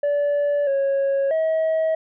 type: tone with pitch steps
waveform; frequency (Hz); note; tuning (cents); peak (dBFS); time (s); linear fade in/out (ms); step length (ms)
sine; 578 / 550 / 640; D5 / C#5 / D#5; -28 / -14 / +49; -15; 0.03-1.95; 5; 640
effects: tanh soft clip ceiling -17 dBFS